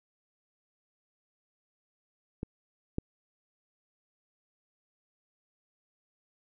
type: clicks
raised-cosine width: 3 ms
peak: -21 / -17 dBFS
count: 2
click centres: 2.431 / 2.984 s
effects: none